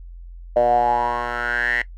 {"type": "tone with band-pass filter sweep", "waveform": "10% pulse", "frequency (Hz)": 120.4, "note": "B2", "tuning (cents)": -44, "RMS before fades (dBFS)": -20, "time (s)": [0.56, 1.82], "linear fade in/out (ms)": 5, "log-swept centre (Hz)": [610, 2000], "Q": 8.3, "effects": ["noise-tail reverb RT60 0.1 s tail -18 dB re dry", "added 43 Hz sine -35 dBFS peak until 1.97 s"]}